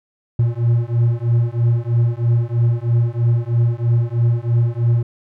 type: beating tone pair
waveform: triangle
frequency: 116.54 / 119.64 Hz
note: A#2 / A#2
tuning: 0 / +45 cents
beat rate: 3.1 Hz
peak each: -15 dBFS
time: 0.39-5.03 s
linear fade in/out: 5 ms
effects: none